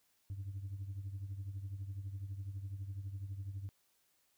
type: tone with tremolo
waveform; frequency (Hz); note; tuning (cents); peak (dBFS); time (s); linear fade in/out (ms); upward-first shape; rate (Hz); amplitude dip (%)
sine; 98; G2; 0; -35; 0.3-3.69; 0; triangle; 12; 80
effects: tanh soft clip ceiling -37 dBFS + white hiss -75 dBFS RMS until 4.37 s